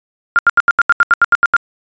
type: tone bursts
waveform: sine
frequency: 1400 Hz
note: F6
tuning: 4 cents sharp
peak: -5 dBFS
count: 12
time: 0.36-1.565 s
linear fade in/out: 0 ms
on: 28 ms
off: 79 ms
effects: resampled to 16000 Hz